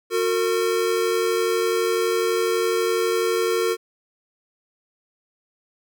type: tone pair together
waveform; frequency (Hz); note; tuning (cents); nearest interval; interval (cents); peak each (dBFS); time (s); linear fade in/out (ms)
square; 363.7 / 455.7; F#4 / A#4; -30 / -39; major third; 391; -24 / -22; 0.1-3.77; 50
effects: none